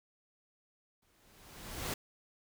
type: noise with exponential growth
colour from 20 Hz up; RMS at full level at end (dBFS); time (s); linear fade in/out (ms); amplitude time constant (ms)
pink; -35; 1.02-1.94; 5; 200
effects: none